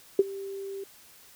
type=tone with ADSR envelope; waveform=sine; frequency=392 Hz; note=G4; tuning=in tune; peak=-13 dBFS; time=0.19-0.84 s; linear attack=3 ms; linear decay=30 ms; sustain=-21 dB; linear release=5 ms; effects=white hiss -54 dBFS RMS until 1.35 s